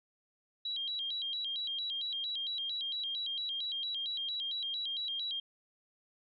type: tone with vibrato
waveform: sine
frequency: 3541 Hz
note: A7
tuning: 10 cents sharp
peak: -34 dBFS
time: 0.65-5.4 s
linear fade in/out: 5 ms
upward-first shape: square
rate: 4.4 Hz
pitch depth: 170 cents each way
effects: none